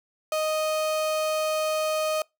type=tone; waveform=35% pulse; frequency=622.3 Hz; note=D#5; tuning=in tune; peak=-22 dBFS; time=0.32-2.22 s; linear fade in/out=2 ms; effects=noise-tail reverb RT60 0.2 s tail -25 dB re dry